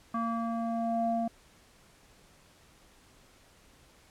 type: tone with low-pass filter sweep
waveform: square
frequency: 230 Hz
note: A#3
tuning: 23 cents flat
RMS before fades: -31 dBFS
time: 0.14-1.28 s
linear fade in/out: 5 ms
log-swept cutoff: 1200 to 610 Hz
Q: 5
effects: pink hiss -60 dBFS RMS until 4.1 s + low-pass 11000 Hz 12 dB/octave